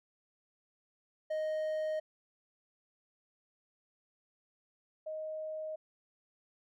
triangle / sine tone pair in turn, 622.3 / 624.8 Hz, D#5 / D#5, 0 / +7 cents, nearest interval unison, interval 7 cents, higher second, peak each -30 / -37 dBFS, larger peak first, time 1.3-2 / 5.06-5.76 s, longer neither, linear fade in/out 10 ms, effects none

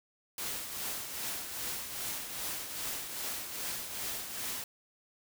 white noise with tremolo, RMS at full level -36 dBFS, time 0.38-4.64 s, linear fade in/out 2 ms, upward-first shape triangle, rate 2.5 Hz, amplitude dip 55%, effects none

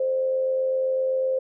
sine tone with amplitude modulation, 523 Hz, C5, 1 cent flat, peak -19 dBFS, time 0-1.39 s, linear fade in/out 5 ms, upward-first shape sine, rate 87.8 Hz, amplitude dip 35%, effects none

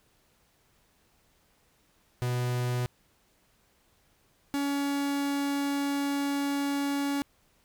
45% pulse tone pair in turn, 123.47 / 281.9 Hz, B2 / C#4, 0 / +29 cents, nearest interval octave + major second, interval 1429 cents, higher second, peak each -27 dBFS, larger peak neither, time 2.22-2.86 / 4.54-7.22 s, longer second, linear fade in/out 0 ms, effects pink hiss -67 dBFS RMS until 7.64 s

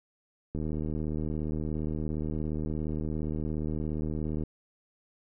click train, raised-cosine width 3 ms, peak -21 dBFS, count 301, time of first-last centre 0.55-4.436 s, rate 77.2 Hz, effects none

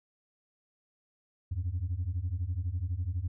sine beating tone pair, 82.5 / 94.5 Hz, E2 / F#2, +2 / +37 cents, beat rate 12 Hz, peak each -32 / -31 dBFS, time 1.51-3.28 s, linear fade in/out 10 ms, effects tanh soft clip ceiling -26 dBFS

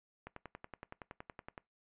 click train, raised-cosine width 0.5 ms, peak -30 dBFS, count 15, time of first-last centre 0.27-1.578 s, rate 10.7 Hz, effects noise-tail reverb RT60 0.2 s tail -22 dB re dry + resampled to 8000 Hz

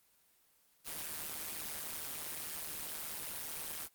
white noise with amplitude modulation, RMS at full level -38 dBFS, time 0.84-3.89 s, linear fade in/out 50 ms, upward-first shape sine, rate 154 Hz, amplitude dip 80%, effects white hiss -70 dBFS RMS until 3.94 s + Opus 24 kbps

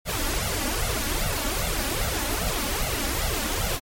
pink noise with flanger, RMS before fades -26 dBFS, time 0.05-3.8 s, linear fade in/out 50 ms, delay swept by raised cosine 1.4 to 3.6 ms, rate 2.5 Hz, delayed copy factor +0.95, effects MP3 64 kbps

